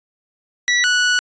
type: tone pair in turn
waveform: sawtooth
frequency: 1951 / 1474 Hz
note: B6 / F#6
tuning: -22 / -7 cents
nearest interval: perfect fourth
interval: 485 cents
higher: first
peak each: -10 dBFS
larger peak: neither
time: 0.68-0.84 / 0.84-1.19 s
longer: second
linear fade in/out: 0 ms
effects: resampled to 16000 Hz